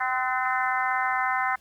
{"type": "harmonic tone with a mistuned harmonic", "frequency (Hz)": 257, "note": "C4", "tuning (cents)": -31, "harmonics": [3, 4, 5, 6, 7, 8], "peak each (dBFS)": [-28, -29, -30, -31, -31, -32], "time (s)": [0, 1.56], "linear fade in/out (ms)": 10, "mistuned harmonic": 6, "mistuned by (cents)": -40, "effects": ["pink hiss -59 dBFS RMS until 1.6 s", "Opus 24 kbps"]}